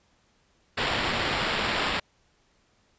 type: noise with sample-and-hold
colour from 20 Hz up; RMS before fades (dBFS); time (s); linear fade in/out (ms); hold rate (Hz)
blue; -27; 0.77-2; 10; 6300
effects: pink hiss -66 dBFS RMS until 2.98 s + resampled to 16000 Hz

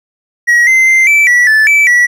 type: tone with pitch steps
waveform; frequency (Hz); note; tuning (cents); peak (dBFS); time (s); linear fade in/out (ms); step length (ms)
triangle; 1908 / 2070 / 2083 / 2321 / 1947 / 1747 / 2313 / 1943; A#6 / C7 / C7 / D7 / B6 / A6 / D7 / B6; +40 / -19 / -8 / -21 / -25 / -13 / -27 / -29; -3; 0.47-2.07; 20; 200
effects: none

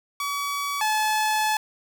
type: tone pair in turn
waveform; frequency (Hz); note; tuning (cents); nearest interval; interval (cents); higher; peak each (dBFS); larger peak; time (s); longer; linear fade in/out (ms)
sawtooth; 1138 / 861; C#6 / A5; +45 / -38; perfect fourth; 483; first; -22 / -17; second; 0.2-0.81 / 0.81-1.57; second; 2
effects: none

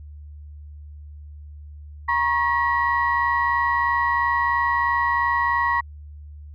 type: tone cluster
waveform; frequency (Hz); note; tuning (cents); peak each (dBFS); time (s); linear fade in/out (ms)
sine; 951 / 1094 / 1915; A#5 / C#6 / A#6; +34 / -23 / +46; -22; 2.08-5.81; 10
effects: tanh soft clip ceiling -10 dBFS + added 74 Hz sine -37 dBFS peak until 6.54 s

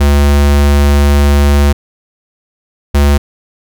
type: tone pair in turn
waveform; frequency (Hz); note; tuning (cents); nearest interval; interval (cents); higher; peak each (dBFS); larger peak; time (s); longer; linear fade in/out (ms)
square; 71.6 / 71.6; D2 / D2; -43 / -43; unison; 0; neither; -6; neither; 0-1.73 / 2.94-3.18; first; 10
effects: none

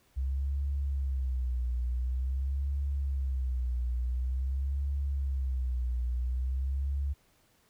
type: tone with vibrato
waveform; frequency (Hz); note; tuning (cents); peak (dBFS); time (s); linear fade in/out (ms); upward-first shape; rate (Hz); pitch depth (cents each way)
sine; 65.2; C2; -5; -28; 0.16-7.14; 20; sine; 0.47; 120
effects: pink hiss -67 dBFS RMS until 7.69 s

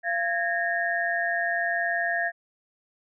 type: tone cluster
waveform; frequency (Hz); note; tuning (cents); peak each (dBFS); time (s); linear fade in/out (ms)
sine; 686 / 1653 / 1832; F5 / G#6 / A#6; -31 / -9 / -31; -28; 0.03-2.32; 50
effects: none

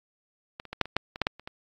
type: clicks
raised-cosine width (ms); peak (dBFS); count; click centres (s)
0.3; -20 / -27 / -19 / -6 / -23 / -8 / -21 / -8 / -8 / -29 / -22; 11; 0.599 / 0.653 / 0.73 / 0.813 / 0.856 / 0.966 / 1.159 / 1.217 / 1.269 / 1.396 / 1.475
effects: AAC 48 kbps

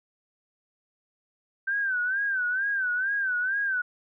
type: tone with vibrato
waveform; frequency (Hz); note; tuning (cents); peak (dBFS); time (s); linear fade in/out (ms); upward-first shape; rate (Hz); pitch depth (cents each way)
sine; 1546; G6; -24; -24; 1.67-3.82; 10; sine; 2.2; 110
effects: none

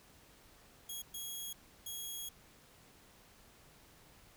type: tone bursts at uneven times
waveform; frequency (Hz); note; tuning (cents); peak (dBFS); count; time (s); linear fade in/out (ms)
10% pulse; 3310; G#7; -6; -33; 3; 0.89-1.02 / 1.14-1.53 / 1.86-2.29; 5
effects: pink hiss -62 dBFS RMS until 4.36 s

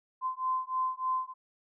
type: beating tone pair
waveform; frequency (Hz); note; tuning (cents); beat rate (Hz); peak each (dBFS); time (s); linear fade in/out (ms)
sine; 1031 / 1034.3; C6 / C6; -26 / -20; 3.3; -32 / -32; 0.21-1.34; 50
effects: none

